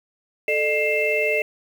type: tone cluster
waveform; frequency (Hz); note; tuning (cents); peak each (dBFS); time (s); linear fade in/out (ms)
sine; 437.8 / 604 / 2113 / 2661; A4 / D5 / C7 / E7; -9 / +48 / +16 / +16; -24; 0.48-1.42; 2
effects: 7-bit